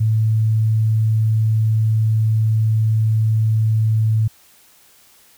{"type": "tone", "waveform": "sine", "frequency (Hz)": 110, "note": "A2", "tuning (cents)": 0, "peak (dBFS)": -13, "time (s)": [0, 4.28], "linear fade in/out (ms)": 10, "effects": ["white hiss -51 dBFS RMS until 5.37 s"]}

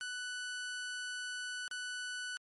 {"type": "tone with dropouts", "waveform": "sawtooth", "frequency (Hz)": 1488, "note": "F#6", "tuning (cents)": 9, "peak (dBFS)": -35, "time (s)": [0.01, 2.37], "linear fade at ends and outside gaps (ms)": 0, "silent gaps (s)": [1.679, 1.712], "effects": ["MP3 48 kbps"]}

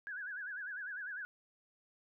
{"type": "tone with vibrato", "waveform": "sine", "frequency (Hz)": 1576, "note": "G6", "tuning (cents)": 9, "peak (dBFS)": -40, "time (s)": [0.07, 1.25], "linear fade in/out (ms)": 0, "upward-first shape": "sine", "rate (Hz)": 10, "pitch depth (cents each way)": 140, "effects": []}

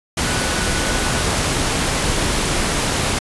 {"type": "tone in noise", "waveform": "sine", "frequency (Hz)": 1480, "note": "F#6", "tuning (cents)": 0, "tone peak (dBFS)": -29, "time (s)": [0.24, 1.22], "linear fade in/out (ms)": 5, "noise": "pink", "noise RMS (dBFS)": -19, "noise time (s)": [0.17, 3.19], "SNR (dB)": -13, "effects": ["resampled to 24000 Hz"]}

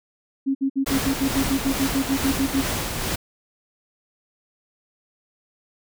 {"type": "tone bursts", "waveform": "sine", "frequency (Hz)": 271.2, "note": "C#4", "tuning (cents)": -38, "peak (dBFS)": -18, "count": 15, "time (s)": [0.46, 2.622], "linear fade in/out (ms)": 20, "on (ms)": 90, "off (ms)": 58}
{"type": "noise with tremolo", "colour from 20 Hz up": "pink", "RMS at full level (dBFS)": -25, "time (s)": [0.86, 3.16], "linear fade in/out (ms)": 10, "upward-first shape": "sine", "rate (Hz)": 2.3, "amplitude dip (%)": 35}
{"effects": []}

